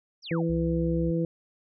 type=exponential sweep; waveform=sine; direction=down; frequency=5980 to 440 Hz; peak=-36 dBFS; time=0.22-0.45 s; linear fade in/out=50 ms
type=harmonic tone; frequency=166.3 Hz; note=E3; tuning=16 cents sharp; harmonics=1 / 2 / 3; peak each=-26 / -29 / -31 dBFS; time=0.31-1.25 s; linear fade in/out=2 ms
type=tone; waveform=sine; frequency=65.41 Hz; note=C2; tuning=in tune; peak=-32 dBFS; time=0.49-1.11 s; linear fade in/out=10 ms
effects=none